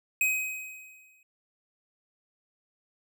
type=tone with exponential decay; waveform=square; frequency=2525 Hz; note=D#7; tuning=25 cents sharp; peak=-22 dBFS; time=0.21-1.23 s; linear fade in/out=2 ms; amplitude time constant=220 ms; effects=none